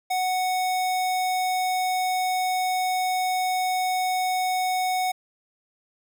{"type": "tone", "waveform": "square", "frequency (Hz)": 740, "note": "F#5", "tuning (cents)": 0, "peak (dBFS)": -23, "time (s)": [0.1, 5.12], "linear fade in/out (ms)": 10, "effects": []}